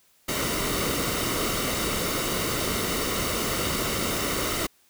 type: noise with comb filter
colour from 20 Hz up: pink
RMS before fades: -27 dBFS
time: 0.28-4.67 s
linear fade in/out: 10 ms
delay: 1.2 ms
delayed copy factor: -0.55
effects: white hiss -62 dBFS RMS until 4.89 s